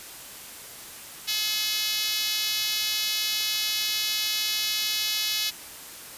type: tone with high-pass filter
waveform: 5% pulse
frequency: 426.7 Hz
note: G#4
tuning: 47 cents sharp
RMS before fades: -27 dBFS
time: 1.27-5.51 s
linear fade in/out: 20 ms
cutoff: 3400 Hz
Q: 1
effects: white hiss -42 dBFS RMS until 6.17 s + resampled to 32000 Hz